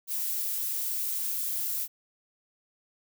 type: noise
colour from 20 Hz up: violet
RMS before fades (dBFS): -31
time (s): 0.07-1.88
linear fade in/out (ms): 50
effects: none